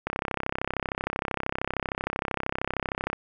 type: click train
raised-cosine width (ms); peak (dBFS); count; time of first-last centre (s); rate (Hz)
0.5; -12; 102; 0.07-3.131; 33
effects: none